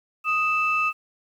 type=tone pair together; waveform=sine; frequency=1247.9 / 2641 Hz; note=D#6 / E7; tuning=+5 / +3 cents; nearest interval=octave + minor second; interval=1298 cents; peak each=-22 dBFS; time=0.24-0.93 s; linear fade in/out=50 ms; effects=tanh soft clip ceiling -12 dBFS + 9-bit